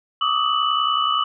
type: tone cluster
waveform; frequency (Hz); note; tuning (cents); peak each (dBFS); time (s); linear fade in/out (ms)
sine; 1146 / 1217 / 1276 / 2969; D6 / D#6 / D#6 / F#7; -43 / -39 / +43 / +5; -23; 0.21-1.24; 5
effects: none